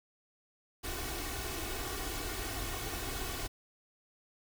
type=noise with comb filter; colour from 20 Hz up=pink; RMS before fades=-38 dBFS; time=0.83-3.48 s; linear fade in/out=20 ms; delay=2.7 ms; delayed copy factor=+0.75; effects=none